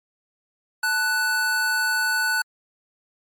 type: tone pair together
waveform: square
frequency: 880 / 1483.9 Hz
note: A5 / F#6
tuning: 0 / +5 cents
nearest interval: major sixth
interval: 905 cents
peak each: -30 / -21 dBFS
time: 0.83-2.42 s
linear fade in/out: 5 ms
effects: MP3 64 kbps